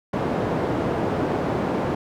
white band-pass noise, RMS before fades -24 dBFS, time 0.13-1.95 s, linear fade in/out 5 ms, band 100 to 570 Hz, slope 12 dB/octave, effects none

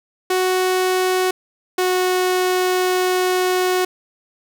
sawtooth tone pair in turn, 370 / 367 Hz, F#4 / F#4, 0 / -14 cents, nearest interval unison, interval 14 cents, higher first, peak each -12 dBFS, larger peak neither, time 0.3-1.31 / 1.78-3.85 s, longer second, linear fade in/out 5 ms, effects none

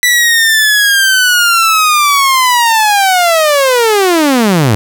sawtooth linear sweep, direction down, 1975.5 to 97.4 Hz, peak -3 dBFS, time 0.03-4.75 s, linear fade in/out 0 ms, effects none

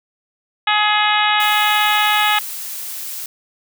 harmonic tone, 421 Hz, G#4, 24 cents sharp, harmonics 2 / 3 / 4 / 5 / 6 / 7 / 8 / 9, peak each -18 / -20 / -21 / -22 / -23 / -23 / -24 / -25 dBFS, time 0.67-2.39 s, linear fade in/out 5 ms
blue noise, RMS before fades -28 dBFS, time 1.4-3.26 s, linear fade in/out 2 ms
effects none

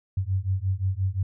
sine beating tone pair, 92.5 / 98.2 Hz, F#2 / G2, 0 / +4 cents, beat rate 5.7 Hz, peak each -26 dBFS, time 0.17-1.23 s, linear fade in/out 5 ms, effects none

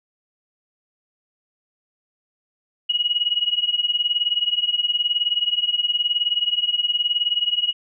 sine tone with tremolo, 2902 Hz, F#7, 34 cents flat, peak -14 dBFS, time 2.89-7.73 s, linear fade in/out 10 ms, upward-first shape triangle, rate 19 Hz, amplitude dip 95%, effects none

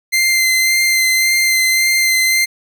sawtooth tone with vibrato, 2080 Hz, C7, 11 cents flat, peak -8 dBFS, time 0.12-2.46 s, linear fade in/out 20 ms, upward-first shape sine, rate 1.8 Hz, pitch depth 15 cents each way, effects none

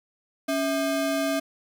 square ring-modulated tone, 466.2 Hz, A#4, in tune, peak -21 dBFS, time 0.48-1.4 s, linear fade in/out 10 ms, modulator 188 Hz, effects none

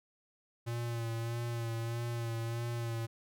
square tone with vibrato, 116.54 Hz, A#2, in tune, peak -35 dBFS, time 0.66-3.07 s, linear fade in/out 20 ms, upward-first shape sine, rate 1.6 Hz, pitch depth 31 cents each way, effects none

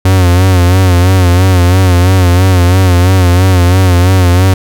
45% pulse tone with vibrato, 91.1 Hz, F#2, 26 cents flat, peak -4 dBFS, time 0.05-4.54 s, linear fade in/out 5 ms, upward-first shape sine, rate 3 Hz, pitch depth 69 cents each way, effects none

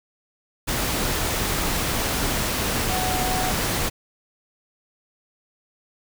sine tone in noise, 741 Hz, F#5, 2 cents sharp, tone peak -26 dBFS, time 2.89-3.52 s, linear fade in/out 20 ms, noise pink, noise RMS -24 dBFS, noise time 0.67-3.9 s, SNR -5 dB, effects none

